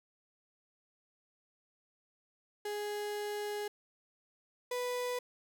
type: tone pair in turn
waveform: 35% pulse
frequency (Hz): 415.3 / 493.9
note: G#4 / B4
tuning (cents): 0 / 0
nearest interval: minor third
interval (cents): 300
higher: second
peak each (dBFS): -34 / -32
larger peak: second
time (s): 2.65-3.68 / 4.71-5.19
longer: first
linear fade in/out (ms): 5
effects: none